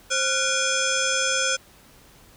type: tone with frequency modulation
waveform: sine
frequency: 2350 Hz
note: D7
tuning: 1 cent sharp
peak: -20 dBFS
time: 0.1-1.57 s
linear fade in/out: 20 ms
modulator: 960 Hz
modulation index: 5.1
effects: pink hiss -52 dBFS RMS until 2.36 s